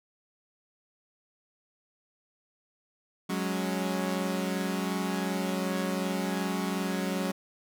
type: chord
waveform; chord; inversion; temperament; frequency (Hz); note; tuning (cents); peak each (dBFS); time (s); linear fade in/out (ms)
sawtooth; F# suspended second; none; equal; 185 / 207.7 / 277.2; F#3 / G#3 / C#4; 0 / 0 / 0; -27 / -30 / -31; 3.29-7.32; 10
effects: none